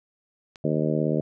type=click; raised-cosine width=0.2 ms; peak=-26 dBFS; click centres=0.558 s
type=harmonic tone; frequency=77.1 Hz; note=D#2; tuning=15 cents flat; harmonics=2 / 3 / 4 / 5 / 6 / 7 / 8; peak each=-26 / -28 / -29 / -30 / -31 / -31 / -32 dBFS; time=0.64-1.21 s; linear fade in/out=5 ms
effects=none